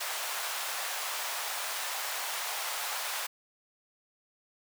pink high-pass noise, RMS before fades -35 dBFS, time 0-3.27 s, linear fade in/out 10 ms, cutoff 700 Hz, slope 24 dB/octave, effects none

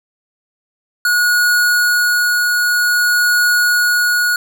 square tone with tremolo, 1452 Hz, F#6, 33 cents flat, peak -11 dBFS, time 1.05-4.36 s, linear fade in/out 2 ms, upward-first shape triangle, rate 0.52 Hz, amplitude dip 25%, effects none

